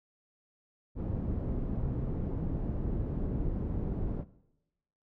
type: low-pass noise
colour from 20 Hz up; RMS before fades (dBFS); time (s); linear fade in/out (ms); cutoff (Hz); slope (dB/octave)
pink; -33; 0.95-4.25; 50; 320; 12
effects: noise-tail reverb RT60 0.9 s tail -18 dB re dry